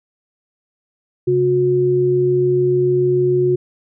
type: tone pair together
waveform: sine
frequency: 135.86 / 362.7 Hz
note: C#3 / F#4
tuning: -34 / -34 cents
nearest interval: octave + perfect fourth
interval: 1700 cents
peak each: -20 / -13 dBFS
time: 1.27-3.56 s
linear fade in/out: 10 ms
effects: none